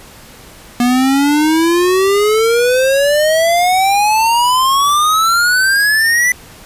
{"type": "exponential sweep", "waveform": "square", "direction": "up", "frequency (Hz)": [240, 2000], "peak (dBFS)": -10, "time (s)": [0.8, 6.32], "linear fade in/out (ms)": 2, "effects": ["pink hiss -38 dBFS RMS until 6.65 s", "resampled to 32000 Hz"]}